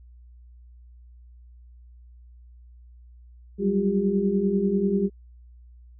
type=tone cluster; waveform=sine; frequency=187.8 / 198 / 357.2 / 400 Hz; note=F#3 / G3 / F4 / G4; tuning=+26 / +18 / +39 / +35 cents; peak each=-28 / -23 / -31 / -25 dBFS; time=3.58-5.1 s; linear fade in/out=50 ms; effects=added 60 Hz sine -46 dBFS peak until 5.99 s